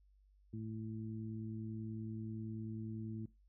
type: harmonic tone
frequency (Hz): 110.2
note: A2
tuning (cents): +3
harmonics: 1 / 2 / 3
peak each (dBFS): -44 / -45 / -50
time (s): 0.53-3.26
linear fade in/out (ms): 5
effects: noise-tail reverb RT60 0.2 s tail -19 dB re dry + added 49 Hz sine -65 dBFS peak until 3.48 s